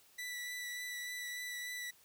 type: tone with vibrato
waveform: sawtooth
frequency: 1969 Hz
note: B6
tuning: 6 cents flat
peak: -37 dBFS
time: 0.18-1.91 s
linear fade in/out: 10 ms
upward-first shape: triangle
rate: 3.4 Hz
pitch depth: 15 cents each way
effects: white hiss -65 dBFS RMS until 2.04 s